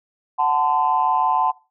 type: chord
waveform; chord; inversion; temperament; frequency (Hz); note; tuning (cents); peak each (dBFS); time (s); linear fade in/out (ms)
sine; F# diminished; none; equal with one note detuned; 740 / 880 / 1026.2; F#5 / A5 / C6; 0 / 0 / -34; -21 / -19 / -20; 0.38-1.52; 20
effects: noise-tail reverb RT60 0.3 s tail -21 dB re dry + tanh soft clip ceiling -6 dBFS